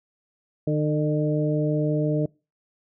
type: harmonic tone with a mistuned harmonic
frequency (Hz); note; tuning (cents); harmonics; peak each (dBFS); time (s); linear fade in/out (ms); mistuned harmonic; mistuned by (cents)
151.6; D#3; -45; 1 / 2 / 3 / 4; -23 / -26 / -28 / -29; 0.67-2.26; 5; 3; -22
effects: noise-tail reverb RT60 0.3 s tail -25 dB re dry